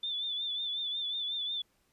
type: tone with vibrato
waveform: sine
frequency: 3520 Hz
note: A7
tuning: in tune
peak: -32 dBFS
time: 0.03-1.62 s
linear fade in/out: 5 ms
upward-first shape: triangle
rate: 5.5 Hz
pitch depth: 66 cents each way
effects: pink hiss -72 dBFS RMS until 1.92 s + resampled to 32000 Hz